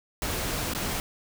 pink noise with dropouts, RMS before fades -30 dBFS, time 0.22-1 s, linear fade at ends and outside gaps 1 ms, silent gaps 0.736-0.749 s, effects none

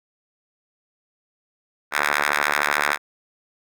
5% pulse ring-modulated tone, 73.42 Hz, D2, in tune, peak -5 dBFS, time 1.91-2.98 s, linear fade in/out 50 ms, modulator 1500 Hz, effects none

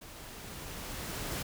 pink noise with level ramp, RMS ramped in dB -49 to -36 dBFS, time 0.01-1.43 s, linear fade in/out 10 ms, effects none

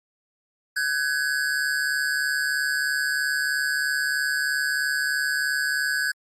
square tone pair together, 1518.1 / 1661.2 Hz, F#6 / G#6, +44 / 0 cents, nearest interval major second, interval 156 cents, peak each -26 dBFS, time 0.76-6.12 s, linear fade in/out 10 ms, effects low-pass 12000 Hz 12 dB/octave + Opus 32 kbps

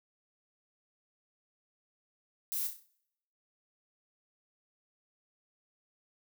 violet noise with echo, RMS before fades -35 dBFS, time 2.52-2.67 s, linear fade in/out 0 ms, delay 32 ms, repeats 6, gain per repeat -6 dB, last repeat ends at 2.862 s, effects noise-tail reverb RT60 0.8 s tail -24 dB re dry

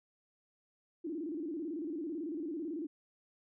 sine tone with vibrato, 316 Hz, D#4, 27 cents sharp, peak -36 dBFS, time 1.04-2.87 s, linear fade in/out 10 ms, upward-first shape square, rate 18 Hz, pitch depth 130 cents each way, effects none

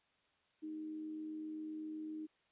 sine tone with amplitude modulation, 311.1 Hz, D#4, in tune, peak -40 dBFS, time 0.62-2.27 s, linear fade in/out 20 ms, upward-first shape sine, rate 87.7 Hz, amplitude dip 35%, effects white hiss -75 dBFS RMS until 2.51 s + resampled to 8000 Hz

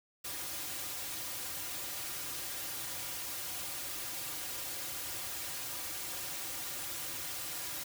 white noise with comb filter, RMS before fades -40 dBFS, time 0.24-7.84 s, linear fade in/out 10 ms, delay 4.6 ms, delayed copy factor -0.85, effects none

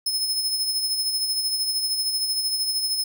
sawtooth tone with tremolo, 5190 Hz, E8, 28 cents flat, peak -18 dBFS, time 0.06-3.04 s, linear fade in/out 5 ms, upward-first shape sine, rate 13 Hz, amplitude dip 45%, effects none

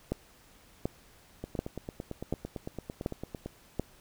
two click trains, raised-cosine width 2 ms, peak -23 / -16 dBFS, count 19 / 6, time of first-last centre 1.44-3.46 / 0.12-3.796 s, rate 8.91 / 1.36 Hz, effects pink hiss -59 dBFS RMS until 4 s

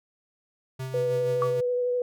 square tone with tremolo, 130.81 Hz, C3, in tune, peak -31 dBFS, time 0.79-1.61 s, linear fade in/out 10 ms, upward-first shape sine, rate 6.3 Hz, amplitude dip 40%
sine tone with vibrato, 493 Hz, B4, 3 cents flat, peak -23 dBFS, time 0.94-2.02 s, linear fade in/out 2 ms, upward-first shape triangle, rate 12 Hz, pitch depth 16 cents each way
sine tone with exponential decay, 1146 Hz, D6, 43 cents flat, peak -21 dBFS, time 1.42-1.56 s, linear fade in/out 1 ms, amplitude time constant 29 ms
effects none

